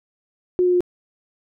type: tone with pitch steps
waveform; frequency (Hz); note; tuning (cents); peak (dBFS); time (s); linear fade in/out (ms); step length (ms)
sine; 361.6 / 359.1 / 356.6; F#4 / F4 / F4; -40 / +48 / +36; -14; 0.59-0.806; 0; 72
effects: none